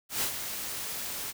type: noise with ADSR envelope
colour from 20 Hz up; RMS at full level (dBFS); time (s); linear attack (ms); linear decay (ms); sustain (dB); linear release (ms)
white; -28; 0.09-1.33; 130; 88; -8; 32
effects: none